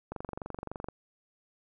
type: click train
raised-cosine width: 1 ms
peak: -23 dBFS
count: 19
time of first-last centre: 0.12-0.886 s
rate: 23.5 Hz
effects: none